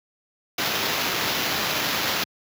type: noise with sample-and-hold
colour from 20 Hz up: blue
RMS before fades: -25 dBFS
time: 0.58-2.24 s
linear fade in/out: 5 ms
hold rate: 8820 Hz
effects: high-pass 100 Hz 12 dB/octave